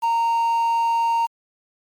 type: tone with quantisation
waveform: triangle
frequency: 924 Hz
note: A#5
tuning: 16 cents flat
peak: -15 dBFS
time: 0.02-1.27 s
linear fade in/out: 20 ms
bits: 7
effects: MP3 96 kbps